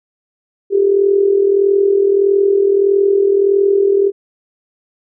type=tone with amplitude modulation; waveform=sine; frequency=397 Hz; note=G4; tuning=22 cents sharp; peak=-6 dBFS; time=0.7-4.12 s; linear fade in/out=50 ms; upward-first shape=sine; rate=41.6 Hz; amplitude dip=65%; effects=none